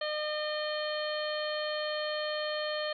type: harmonic tone with a mistuned harmonic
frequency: 607 Hz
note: D#5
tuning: 43 cents flat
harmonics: 1 / 2 / 3 / 4 / 5 / 6 / 7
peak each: -33 / -41 / -39 / -48 / -40 / -50 / -41 dBFS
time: 0.01-2.93 s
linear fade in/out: 5 ms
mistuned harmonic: 5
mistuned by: +49 cents
effects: none